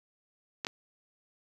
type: clicks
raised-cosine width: 0.2 ms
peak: -16 dBFS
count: 2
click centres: 0.648 / 0.668 s
effects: high-pass 100 Hz 12 dB/octave + 8-bit